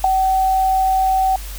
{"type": "tone with ADSR envelope", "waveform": "sine", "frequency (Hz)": 761, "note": "F#5", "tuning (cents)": 48, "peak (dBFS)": -6, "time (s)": [0.04, 1.36], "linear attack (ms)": 4, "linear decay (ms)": 6, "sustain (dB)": -7, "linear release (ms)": 3, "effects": ["added 49 Hz sine -28 dBFS peak until 1.58 s", "white hiss -36 dBFS RMS until 1.58 s"]}